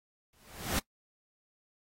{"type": "noise with exponential growth", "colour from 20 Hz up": "pink", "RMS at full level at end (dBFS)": -29, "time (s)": [0.33, 0.79], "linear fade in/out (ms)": 2, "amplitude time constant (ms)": 100, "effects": ["noise-tail reverb RT60 0.1 s tail -22 dB re dry", "AAC 48 kbps"]}